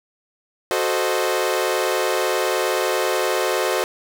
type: chord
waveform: sawtooth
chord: F# diminished seventh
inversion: none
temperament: equal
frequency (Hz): 370 / 440 / 523.3 / 622.3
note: F#4 / A4 / C5 / Eb5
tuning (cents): 0 / 0 / 0 / 0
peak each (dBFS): -20 / -21 / -20 / -22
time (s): 0.71-3.84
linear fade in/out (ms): 0
effects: none